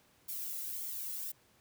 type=noise with flanger; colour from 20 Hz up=violet; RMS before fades=-40 dBFS; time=0.28-1.32 s; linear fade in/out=10 ms; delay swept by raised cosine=0.89 to 1.49 ms; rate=1.8 Hz; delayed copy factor=+0.6; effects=pink hiss -67 dBFS RMS until 1.6 s + high-pass 60 Hz 12 dB/octave